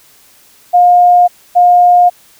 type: tone pair in turn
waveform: sine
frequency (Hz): 711 / 711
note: F5 / F5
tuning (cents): +31 / +31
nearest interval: unison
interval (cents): 0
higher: neither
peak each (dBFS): -3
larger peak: neither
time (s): 0.73-1.28 / 1.55-2.1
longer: neither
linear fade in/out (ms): 20
effects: white hiss -45 dBFS RMS until 2.39 s